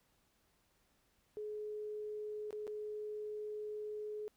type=tone with dropouts; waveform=sine; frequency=423.3 Hz; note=G#4; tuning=33 cents sharp; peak=-40 dBFS; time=1.37-4.28 s; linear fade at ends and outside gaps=0 ms; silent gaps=2.507-2.528 / 2.669-2.677 s; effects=pink hiss -75 dBFS RMS until 4.36 s